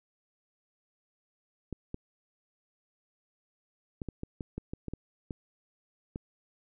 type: clicks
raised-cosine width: 3 ms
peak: -23 dBFS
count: 12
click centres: 1.727 / 1.944 / 4.018 / 4.087 / 4.234 / 4.408 / 4.58 / 4.735 / 4.883 / 4.936 / 5.308 / 6.159 s
effects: none